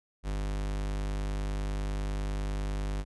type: tone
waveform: 45% pulse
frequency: 50 Hz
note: G1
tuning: 35 cents sharp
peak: -30 dBFS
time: 0.23-3.05 s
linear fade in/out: 50 ms
effects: resampled to 24000 Hz